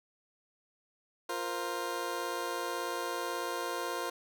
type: chord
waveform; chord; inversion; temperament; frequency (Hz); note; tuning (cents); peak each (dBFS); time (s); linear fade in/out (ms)
20% pulse; F suspended fourth; none; just; 349.2 / 465.6 / 523.8; F4 / Bb4 / C5; 0 / -2 / +2; -34; 1.29-4.1; 5
effects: none